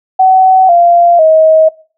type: tone with pitch steps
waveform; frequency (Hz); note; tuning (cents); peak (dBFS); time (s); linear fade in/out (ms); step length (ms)
sine; 754 / 691.4 / 634; F#5 / F5 / D#5; +32 / -18 / +32; -3; 0.19-1.69; 10; 500
effects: noise-tail reverb RT60 0.4 s tail -21 dB re dry